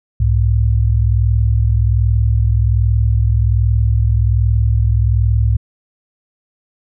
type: tone pair together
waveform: sine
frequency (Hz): 65.41 / 106.67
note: C2 / G#2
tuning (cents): 0 / +47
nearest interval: minor sixth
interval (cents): 847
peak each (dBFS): -13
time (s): 0.2-5.57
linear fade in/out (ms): 5
effects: none